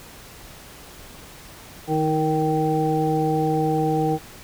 harmonic tone with a mistuned harmonic, 155.7 Hz, D#3, 2 cents sharp, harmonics 1 / 2 / 3 / 5, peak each -24 / -24 / -24 / -24 dBFS, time 1.87-4.19 s, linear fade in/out 50 ms, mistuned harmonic 2, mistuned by +27 cents, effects pink hiss -43 dBFS RMS until 4.43 s

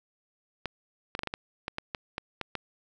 clicks, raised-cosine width 0.3 ms, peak -16 dBFS, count 12, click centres 0.657 / 1.151 / 1.192 / 1.234 / 1.273 / 1.339 / 1.681 / 1.784 / 1.948 / 2.181 / 2.413 / 2.553 s, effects none

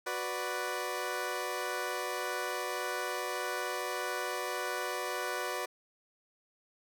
15% pulse chord, B minor, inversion second, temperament equal, 370 / 493.9 / 587.3 Hz, F#4 / B4 / D5, 0 / 0 / 0 cents, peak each -32 / -31 / -32 dBFS, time 0.06-5.66 s, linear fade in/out 10 ms, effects none

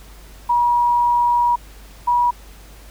sine tone pair in turn, 960 / 966.7 Hz, B5 / B5, -49 / -37 cents, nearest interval unison, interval 12 cents, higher second, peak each -13 dBFS, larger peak neither, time 0.49-1.56 / 2.07-2.31 s, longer first, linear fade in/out 10 ms, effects added 50 Hz sine -40 dBFS peak until 2.9 s + pink hiss -46 dBFS RMS until 2.9 s

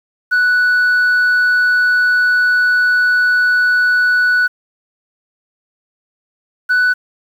sine tone pair in turn, 1480 / 1488.3 Hz, F#6 / F#6, 0 / +10 cents, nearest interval unison, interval 10 cents, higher second, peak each -7 dBFS, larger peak neither, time 0.31-4.48 / 6.69-6.94 s, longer first, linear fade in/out 20 ms, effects tanh soft clip ceiling -9 dBFS + 7-bit

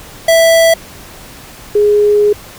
square / sine tone pair in turn, 659.3 / 415.3 Hz, E5 / G#4, 0 / 0 cents, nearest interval minor sixth, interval 800 cents, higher first, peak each -6 dBFS, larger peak neither, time 0.28-0.74 / 1.75-2.33 s, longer second, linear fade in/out 5 ms, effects pink hiss -34 dBFS RMS until 2.58 s

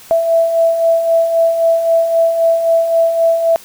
sine beating tone pair, 659.3 / 663.1 Hz, E5 / E5, 0 / +10 cents, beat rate 3.8 Hz, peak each -19 / -10 dBFS, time 0.11-3.56 s, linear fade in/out 0 ms, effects white hiss -39 dBFS RMS until 3.64 s

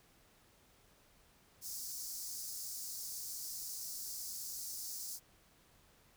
pink high-pass noise, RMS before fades -44 dBFS, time 1.61-5.2 s, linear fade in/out 50 ms, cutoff 4800 Hz, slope 48 dB/octave, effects pink hiss -67 dBFS RMS until 6.16 s

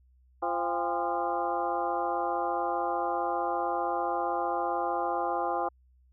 harmonic tone with a mistuned harmonic, 173.4 Hz, F3, 12 cents flat, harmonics 2 / 3 / 4 / 5 / 6 / 7 / 8, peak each -36 / -35 / -34 / -31 / -36 / -37 / -44 dBFS, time 0.42-5.69 s, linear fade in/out 10 ms, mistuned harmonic 5, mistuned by -120 cents, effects added 63 Hz sine -59 dBFS peak until 6.12 s

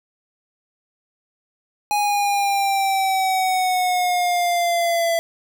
square exponential sweep, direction down, 830.6 to 668 Hz, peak -18 dBFS, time 1.91-5.19 s, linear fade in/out 0 ms, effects none

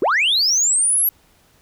sine linear sweep, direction up, 290.1 to 11790 Hz, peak -12 dBFS, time 0.02-1.09 s, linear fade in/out 2 ms, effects tanh soft clip ceiling -12 dBFS + pink hiss -56 dBFS RMS until 1.61 s

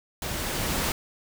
pink noise with level ramp, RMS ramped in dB -32 to -26 dBFS, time 0.22-0.92 s, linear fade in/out 2 ms, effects none

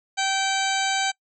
harmonic tone, 775 Hz, G5, 20 cents flat, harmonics 1 / 2 / 3 / 4 / 5 / 6 / 8 / 9 / 10, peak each -25 / -28 / -30 / -31 / -32 / -33 / -34 / -35 / -35 dBFS, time 0.17-1.12 s, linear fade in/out 20 ms, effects noise-tail reverb RT60 0.1 s tail -25 dB re dry

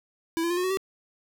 square tone with pitch steps, 329.6 / 340 / 350.8 / 361.9 / 373.4 / 385.2 Hz, E4 / F4 / F4 / F#4 / F#4 / G4, 0 / -46 / +8 / -38 / +16 / -30 cents, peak -25 dBFS, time 0.37-0.772 s, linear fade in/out 0 ms, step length 67 ms, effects none

